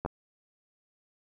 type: clicks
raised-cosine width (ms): 1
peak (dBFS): -18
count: 2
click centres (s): 0.05 / 0.061
effects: 10-bit